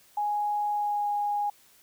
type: tone with pitch glide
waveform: sine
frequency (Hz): 830.6 to 823.9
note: G#5 to G#5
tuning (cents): 0 to -14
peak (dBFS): -25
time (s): 0.17-1.5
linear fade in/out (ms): 5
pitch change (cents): -14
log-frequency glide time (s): 0.72-1.07
effects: white hiss -59 dBFS RMS until 1.82 s